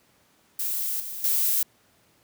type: noise with level steps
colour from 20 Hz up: violet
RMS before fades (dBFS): -28 / -35 / -23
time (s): 0.59-1.63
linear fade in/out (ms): 5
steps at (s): 1 / 1.24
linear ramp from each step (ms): 2
effects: pink hiss -62 dBFS RMS until 2.23 s + high-pass 100 Hz 12 dB/octave